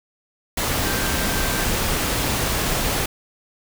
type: tone in noise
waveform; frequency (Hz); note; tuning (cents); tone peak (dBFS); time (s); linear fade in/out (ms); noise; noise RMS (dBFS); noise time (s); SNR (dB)
sine; 1568; G6; 0; -31; 0.85-1.65; 5; pink; -22; 0.57-3.06; -12
effects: none